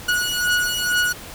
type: beating tone pair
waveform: sawtooth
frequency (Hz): 1457 / 1459.2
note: F#6 / F#6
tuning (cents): -27 / -24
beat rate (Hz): 2.2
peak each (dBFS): -18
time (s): 0.08-1.13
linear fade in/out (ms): 10
effects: pink hiss -37 dBFS RMS until 1.34 s